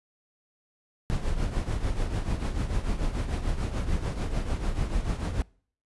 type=noise with tremolo; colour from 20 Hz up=brown; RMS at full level=-25 dBFS; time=1.1-5.42 s; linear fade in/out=0 ms; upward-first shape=triangle; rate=6.8 Hz; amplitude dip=70%; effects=noise-tail reverb RT60 0.5 s tail -25 dB re dry + resampled to 24000 Hz